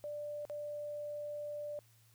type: tone with dropouts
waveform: sine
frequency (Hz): 590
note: D5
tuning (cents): +8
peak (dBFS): -39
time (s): 0.04-1.79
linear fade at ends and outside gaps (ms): 0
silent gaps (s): 0.452-0.498
effects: added 113 Hz sine -65 dBFS peak until 2.14 s + white hiss -69 dBFS RMS until 2.14 s